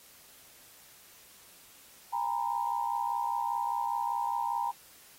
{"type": "tone cluster", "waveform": "sine", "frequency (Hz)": [812, 930, 995], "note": ["G#5", "A#5", "B5"], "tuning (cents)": [-39, -4, 13], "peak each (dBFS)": [-34, -31, -36], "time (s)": [2.12, 4.72], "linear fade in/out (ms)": 20, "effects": ["white hiss -56 dBFS RMS until 5.18 s", "AAC 48 kbps"]}